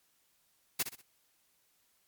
white noise with echo, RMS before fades -30 dBFS, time 0.79-0.83 s, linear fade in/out 10 ms, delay 63 ms, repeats 3, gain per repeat -9 dB, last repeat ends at 1.019 s, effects white hiss -72 dBFS RMS until 2.07 s + MP3 96 kbps

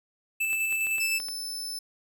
square tone with tremolo, 2637 Hz, E7, in tune, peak -25 dBFS, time 0.4-1.19 s, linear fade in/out 10 ms, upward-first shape square, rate 9.8 Hz, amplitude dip 25%
clicks, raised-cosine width 0.3 ms, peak -26 dBFS, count 6, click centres 0.531 / 0.725 / 0.869 / 0.983 / 1.201 / 1.286 s
sawtooth tone, 5270 Hz, E8, 1 cent flat, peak -30 dBFS, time 1-1.79 s, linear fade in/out 5 ms
effects none

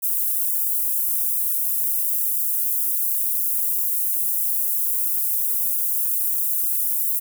pink high-pass noise, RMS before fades -22 dBFS, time 0.02-7.2 s, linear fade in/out 20 ms, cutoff 12000 Hz, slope 24 dB/octave, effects none

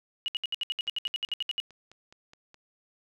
sine tone bursts, 2895 Hz, F#7, 38 cents flat, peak -27 dBFS, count 16, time 0.26-1.601 s, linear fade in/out 0 ms, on 21 ms, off 67 ms
click train, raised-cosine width 0.2 ms, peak -34 dBFS, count 9, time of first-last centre 0.87-2.544 s, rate 4.78 Hz
effects none

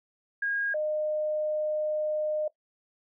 sine tone pair in turn, 1631 / 610.9 Hz, G#6 / D#5, -32 / -32 cents, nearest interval octave + perfect fourth, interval 1700 cents, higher first, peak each -26 dBFS, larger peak neither, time 0.42-0.74 / 0.74-2.48 s, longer second, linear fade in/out 5 ms, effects noise-tail reverb RT60 0.1 s tail -18 dB re dry

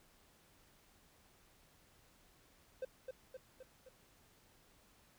triangle tone with echo, 518 Hz, C5, 17 cents flat, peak -36 dBFS, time 2.82-2.85 s, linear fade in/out 5 ms, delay 260 ms, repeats 4, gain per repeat -4 dB, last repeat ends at 3.89 s, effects pink hiss -68 dBFS RMS until 5.18 s

